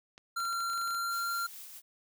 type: clicks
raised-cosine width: 0.2 ms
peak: -33 dBFS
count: 12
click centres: 0.179 / 0.403 / 0.453 / 0.528 / 0.605 / 0.7 / 0.733 / 0.777 / 0.815 / 0.876 / 0.907 / 0.947 s
type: tone with pitch glide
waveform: square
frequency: 1372 to 1382.3 Hz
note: F6 to F6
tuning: -31 to -18 cents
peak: -32 dBFS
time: 0.36-1.47 s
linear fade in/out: 10 ms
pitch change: +13 cents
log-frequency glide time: 0.71-1.25 s
type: noise with tremolo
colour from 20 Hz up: blue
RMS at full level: -46 dBFS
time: 1.09-1.82 s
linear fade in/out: 50 ms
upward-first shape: sine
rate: 4.5 Hz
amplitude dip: 30%
effects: none